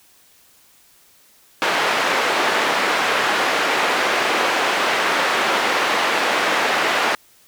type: band-pass noise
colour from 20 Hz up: white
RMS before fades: -19 dBFS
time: 1.62-7.15 s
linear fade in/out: 0 ms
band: 360 to 2000 Hz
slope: 12 dB/octave
effects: white hiss -53 dBFS RMS until 7.47 s